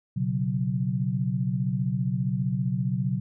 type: chord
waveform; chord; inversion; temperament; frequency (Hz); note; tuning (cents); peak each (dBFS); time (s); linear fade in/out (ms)
sine; B suspended second; none; equal; 123.47 / 138.59 / 185; B2 / C#3 / F#3; 0 / 0 / 0; -28; 0.16-3.2; 10
effects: none